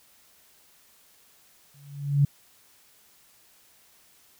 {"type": "tone with exponential growth", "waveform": "sine", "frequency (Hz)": 142.2, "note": "C#3", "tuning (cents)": 45, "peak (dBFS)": -14, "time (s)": [1.74, 2.25], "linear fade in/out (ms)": 5, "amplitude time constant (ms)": 110, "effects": ["white hiss -59 dBFS RMS until 4.39 s"]}